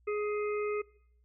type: harmonic tone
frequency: 417.9 Hz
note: G#4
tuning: 11 cents sharp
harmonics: 1 / 3 / 5 / 6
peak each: -30 / -40 / -44 / -46 dBFS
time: 0.07-0.82 s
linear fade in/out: 10 ms
effects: noise-tail reverb RT60 0.7 s tail -23 dB re dry + added 60 Hz sine -63 dBFS peak until 1.24 s